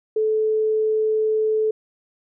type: tone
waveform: sine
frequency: 434.6 Hz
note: A4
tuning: 21 cents flat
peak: -17 dBFS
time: 0.16-1.71 s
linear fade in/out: 5 ms
effects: none